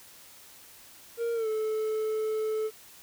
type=tone with pitch glide; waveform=triangle; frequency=466.2 to 435 Hz; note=A#4 to A4; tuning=0 to -20 cents; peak=-25 dBFS; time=1.17-2.71 s; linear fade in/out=50 ms; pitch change=-120 cents; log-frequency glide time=1.34-1.48 s; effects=white hiss -52 dBFS RMS until 3.02 s